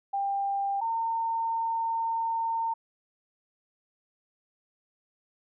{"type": "tone pair in turn", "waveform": "sine", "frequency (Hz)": [794, 910.9], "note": ["G5", "A#5"], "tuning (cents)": [22, -40], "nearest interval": "major second", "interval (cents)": 238, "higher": "second", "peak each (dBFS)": [-26, -26], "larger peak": "neither", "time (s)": [[0.13, 0.81], [0.81, 2.74]], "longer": "second", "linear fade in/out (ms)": 10, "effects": []}